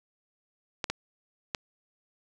clicks, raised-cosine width 0.2 ms, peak -12 dBFS, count 3, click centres 0.842 / 0.9 / 1.548 s, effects none

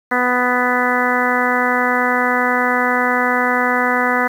harmonic tone, 248.2 Hz, B3, 9 cents sharp, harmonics 1 / 2 / 3 / 4 / 5 / 6 / 7 / 8, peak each -22 / -22 / -22 / -22 / -22 / -22 / -22 / -22 dBFS, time 0.11-4.28 s, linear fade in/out 10 ms, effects 7-bit

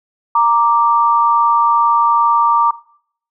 sine tone pair together, 932.4 / 1174.7 Hz, A#5 / D6, 0 / 0 cents, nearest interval major third, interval 400 cents, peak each -12 dBFS, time 0.35-2.71 s, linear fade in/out 5 ms, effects noise-tail reverb RT60 0.6 s tail -19 dB re dry

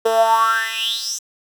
10% pulse tone with high-pass filter sweep, 224.5 Hz, A3, 35 cents sharp, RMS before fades -18 dBFS, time 0.05-1.19 s, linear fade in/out 10 ms, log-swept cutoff 470 to 6800 Hz, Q 8.8, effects none

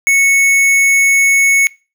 sine tone with tanh clipping, 2208 Hz, C#7, 7 cents flat, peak -9 dBFS, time 0.07-1.67 s, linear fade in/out 0 ms, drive 16 dB, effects noise-tail reverb RT60 0.3 s tail -23 dB re dry

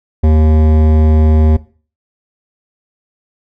sine tone with hard clipping, 77.78 Hz, D#2, in tune, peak -8 dBFS, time 0.23-1.57 s, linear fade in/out 10 ms, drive 15 dB, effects noise-tail reverb RT60 0.4 s tail -19 dB re dry

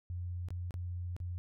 sine tone with dropouts, 88.5 Hz, F2, 23 cents sharp, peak -36 dBFS, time 0.1-1.38 s, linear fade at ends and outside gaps 0 ms, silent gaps 0.486-0.505 / 0.708-0.741 / 1.165-1.202 s, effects none

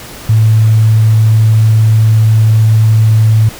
sine tone, 110 Hz, A2, in tune, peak -4 dBFS, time 0.29-3.49 s, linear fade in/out 5 ms, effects pink hiss -29 dBFS RMS until 3.59 s

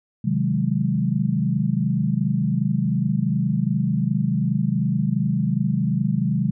sine chord, Ab dominant seventh, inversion first, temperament equal, 130.81 / 155.56 / 185 / 207.7 Hz, C3 / Eb3 / Gb3 / Ab3, 0 / 0 / 0 / 0 cents, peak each -24 dBFS, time 0.24-6.51 s, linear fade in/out 10 ms, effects none

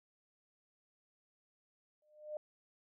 sine tone with exponential growth, 605 Hz, D#5, 49 cents flat, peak -36 dBFS, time 2.02-2.37 s, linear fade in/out 2 ms, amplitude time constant 76 ms, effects none

